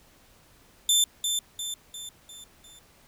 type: tone with echo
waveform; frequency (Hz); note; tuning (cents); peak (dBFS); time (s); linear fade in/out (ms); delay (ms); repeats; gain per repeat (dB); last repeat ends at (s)
20% pulse; 3546; A7; +13; -13; 0.89-1.04; 2; 350; 5; -6; 2.79
effects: pink hiss -58 dBFS RMS until 3.07 s